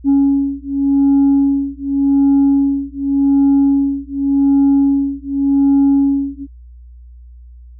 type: beating tone pair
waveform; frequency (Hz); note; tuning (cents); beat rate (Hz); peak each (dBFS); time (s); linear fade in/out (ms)
sine; 277.2 / 278.07; C#4 / C#4; 0 / +6; 0.87; -12; 0.04-6.47; 50
effects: tanh soft clip ceiling -6 dBFS + added 60 Hz sine -35 dBFS peak until 7.79 s